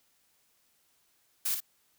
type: noise with echo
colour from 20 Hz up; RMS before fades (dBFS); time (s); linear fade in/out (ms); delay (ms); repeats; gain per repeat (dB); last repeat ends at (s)
blue; -30; 1.45-1.55; 10; 55; 1; -6; 1.605
effects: white hiss -70 dBFS RMS until 1.98 s